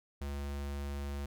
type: tone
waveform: square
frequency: 70.7 Hz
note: C#2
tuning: 35 cents sharp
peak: -37 dBFS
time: 0.21-1.26 s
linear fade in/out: 5 ms
effects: none